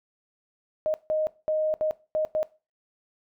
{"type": "tone bursts at uneven times", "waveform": "sine", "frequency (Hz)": 621, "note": "D#5", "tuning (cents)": -3, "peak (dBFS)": -22, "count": 6, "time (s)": [[0.86, 0.94], [1.1, 1.27], [1.48, 1.74], [1.81, 1.91], [2.15, 2.25], [2.35, 2.43]], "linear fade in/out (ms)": 0, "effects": ["noise-tail reverb RT60 0.3 s tail -19 dB re dry"]}